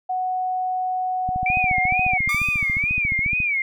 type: tone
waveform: sine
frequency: 740 Hz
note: F#5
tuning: in tune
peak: -21 dBFS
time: 0.09-2.18 s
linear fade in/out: 10 ms
type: click train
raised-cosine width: 5 ms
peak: -18 dBFS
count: 31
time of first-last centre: 1.29-3.403 s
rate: 14.2 Hz
type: tone with vibrato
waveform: sine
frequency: 2300 Hz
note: D7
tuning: 37 cents flat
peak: -19 dBFS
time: 1.46-3.62 s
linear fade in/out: 2 ms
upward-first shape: sine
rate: 2.2 Hz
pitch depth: 150 cents each way
type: tone with exponential decay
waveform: sawtooth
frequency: 1187 Hz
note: D6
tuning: 18 cents sharp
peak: -21 dBFS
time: 2.29-3.12 s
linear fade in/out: 2 ms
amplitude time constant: 180 ms
effects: none